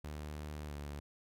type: tone with pitch glide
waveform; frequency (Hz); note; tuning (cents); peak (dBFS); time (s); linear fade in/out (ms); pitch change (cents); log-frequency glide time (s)
sawtooth; 75.1 to 72.58; D2 to D2; +39 to -20; -38; 0.04-1; 5; -59; 0.67-0.72
effects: none